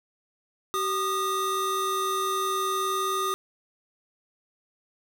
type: tone pair together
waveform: square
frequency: 382.5 / 1227 Hz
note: G4 / D#6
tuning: -42 / -25 cents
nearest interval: octave + minor sixth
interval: 2017 cents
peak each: -31 / -27 dBFS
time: 0.74-3.34 s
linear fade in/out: 0 ms
effects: none